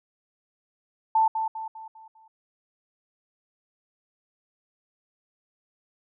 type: tone with echo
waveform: sine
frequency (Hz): 885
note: A5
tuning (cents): +10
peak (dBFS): -17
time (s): 1.15-1.28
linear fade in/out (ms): 5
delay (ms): 200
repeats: 5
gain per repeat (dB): -7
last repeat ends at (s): 2.28
effects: none